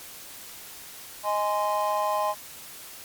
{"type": "chord", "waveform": "triangle", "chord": "Ab major", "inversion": "second", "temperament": "just", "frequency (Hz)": [623, 830.6, 1038.3], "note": ["Eb5", "Ab5", "C6"], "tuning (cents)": [2, 0, -14], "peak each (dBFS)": [-26, -26, -25], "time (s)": [1.23, 2.35], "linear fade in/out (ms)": 50, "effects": ["white hiss -43 dBFS RMS until 3.04 s", "MP3 96 kbps"]}